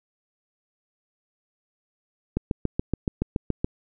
click train, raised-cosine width 3 ms, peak -10 dBFS, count 10, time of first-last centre 2.37-3.645 s, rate 7.06 Hz, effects none

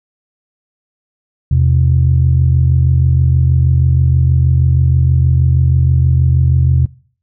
sine tone pair together, 82.41 / 128.71 Hz, E2 / C3, 0 / -28 cents, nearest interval minor sixth, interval 772 cents, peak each -10 dBFS, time 1.51-6.86 s, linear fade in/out 5 ms, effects noise-tail reverb RT60 0.5 s tail -22 dB re dry + tanh soft clip ceiling -1 dBFS

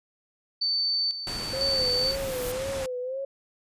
sine tone with tremolo, 4543 Hz, C#8, 42 cents sharp, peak -23 dBFS, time 0.61-2.16 s, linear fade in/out 10 ms, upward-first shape square, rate 1 Hz, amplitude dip 65%
violet noise with exponential growth, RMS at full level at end -33 dBFS, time 1.14-2.52 s, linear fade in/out 5 ms, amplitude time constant 300 ms
pink low-pass noise, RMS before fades -36 dBFS, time 1.27-2.86 s, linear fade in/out 0 ms, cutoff 11000 Hz, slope 24 dB/octave
sine tone with vibrato, 521 Hz, C5, 7 cents flat, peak -29 dBFS, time 1.53-3.25 s, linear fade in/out 5 ms, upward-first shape sine, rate 1.9 Hz, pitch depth 87 cents each way
effects resampled to 32000 Hz

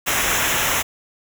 pink noise with comb filter, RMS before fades -20 dBFS, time 0.06-0.83 s, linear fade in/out 20 ms, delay 0.22 ms, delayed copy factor -0.75, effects none

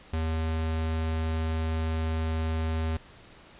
square tone, 80.2 Hz, E2, 47 cents flat, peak -27 dBFS, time 0.13-2.97 s, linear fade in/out 5 ms, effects pink hiss -52 dBFS RMS until 3.59 s + resampled to 8000 Hz

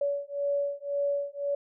sine beating tone pair, 567 / 568.9 Hz, C#5 / C#5, +39 / +45 cents, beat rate 1.9 Hz, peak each -30 dBFS, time 0.01-1.55 s, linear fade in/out 5 ms, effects none

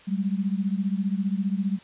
sine beating tone pair, 190.9 / 205.9 Hz, G3 / G#3, -46 / -15 cents, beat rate 15 Hz, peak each -25 / -27 dBFS, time 0.07-1.79 s, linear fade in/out 20 ms, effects white hiss -51 dBFS RMS until 1.83 s + resampled to 8000 Hz

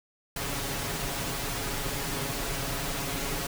pink noise with comb filter, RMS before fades -32 dBFS, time 0.36-3.47 s, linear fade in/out 5 ms, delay 7.2 ms, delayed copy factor +0.75, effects none

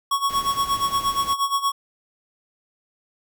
square tone with tremolo, 1110 Hz, C#6, 2 cents sharp, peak -18 dBFS, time 0.11-1.72 s, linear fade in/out 5 ms, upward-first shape sine, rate 8.5 Hz, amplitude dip 80%
pink noise, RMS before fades -37 dBFS, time 0.29-1.34 s, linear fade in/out 10 ms
effects none

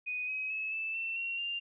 sine tone with pitch steps, 2489 / 2537 / 2586 / 2635 / 2686 / 2738 / 2791 Hz, D#7 / D#7 / E7 / E7 / E7 / F7 / F7, 0 / +33 / -34 / -1 / +32 / -35 / -2 cents, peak -33 dBFS, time 0.06-1.6 s, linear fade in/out 20 ms, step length 220 ms, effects none

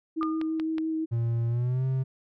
sine tone with vibrato, 318.8 Hz, D#4, 42 cents sharp, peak -26 dBFS, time 0.16-1.06 s, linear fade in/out 20 ms, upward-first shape sine, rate 5.9 Hz, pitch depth 10 cents each way
sine tone with exponential decay, 1214 Hz, D#6, 43 cents flat, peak -27 dBFS, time 0.21-0.62 s, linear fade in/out 2 ms, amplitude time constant 88 ms
click train, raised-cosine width 0.3 ms, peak -22 dBFS, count 4, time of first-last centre 0.23-0.782 s, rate 5.43 Hz
triangle tone with pitch glide, 116.54 to 131.57 Hz, A#2 to C3, 0 to +10 cents, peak -22 dBFS, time 1.11-2.04 s, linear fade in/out 20 ms, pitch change +210 cents, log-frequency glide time 1.48-1.85 s
effects none

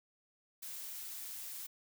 blue noise, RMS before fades -45 dBFS, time 0.62-1.67 s, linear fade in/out 10 ms, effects none

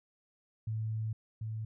sine tone pair in turn, 110 / 110 Hz, A2 / A2, 0 / 0 cents, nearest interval unison, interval 0 cents, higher neither, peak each -32 / -35 dBFS, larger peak first, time 0.67-1.13 / 1.41-1.65 s, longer first, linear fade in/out 5 ms, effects none

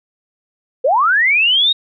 sine linear sweep, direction up, 466.2 to 3800 Hz, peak -10 dBFS, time 0.84-1.73 s, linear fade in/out 10 ms, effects none

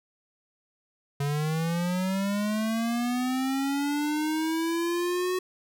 square linear sweep, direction up, 140.3 to 370 Hz, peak -26 dBFS, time 1.2-5.39 s, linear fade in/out 5 ms, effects none

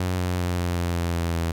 sawtooth tone with pitch steps, 91 / 89.9 / 88.82 / 87.75 / 86.69 / 85.64 / 84.61 / 83.59 Hz, F#2 / F#2 / F2 / F2 / F2 / F2 / E2 / E2, -28 / -49 / +30 / +9 / -12 / -33 / +46 / +25 cents, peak -19 dBFS, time 0-1.52 s, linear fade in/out 5 ms, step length 190 ms, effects none

